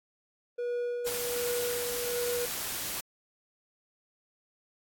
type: tone with tremolo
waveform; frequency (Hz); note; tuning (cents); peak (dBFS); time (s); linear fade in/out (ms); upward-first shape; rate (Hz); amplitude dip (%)
triangle; 483.6; B4; -36; -27; 0.58-2.46; 10; sine; 1.3; 45
type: noise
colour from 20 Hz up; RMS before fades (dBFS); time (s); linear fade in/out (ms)
white; -35; 1.06-3.01; 10
effects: AAC 64 kbps